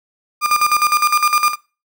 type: tone with tremolo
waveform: 35% pulse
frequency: 1205 Hz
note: D6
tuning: 44 cents sharp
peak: -9 dBFS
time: 0.41-1.56 s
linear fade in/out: 50 ms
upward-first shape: square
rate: 9.8 Hz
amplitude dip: 70%
effects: noise-tail reverb RT60 0.3 s tail -20 dB re dry